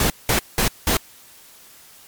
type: noise bursts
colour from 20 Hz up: pink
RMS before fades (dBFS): -18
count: 4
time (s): 0-0.97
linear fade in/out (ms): 2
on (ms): 100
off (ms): 190
effects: white hiss -47 dBFS RMS until 2.07 s + MP3 96 kbps